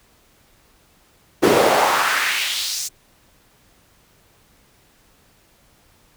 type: noise with high-pass filter sweep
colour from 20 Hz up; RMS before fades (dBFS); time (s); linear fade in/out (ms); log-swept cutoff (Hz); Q
brown; -18; 1.42-2.89; 20; 330 to 6800; 2.1
effects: pink hiss -56 dBFS RMS until 6.16 s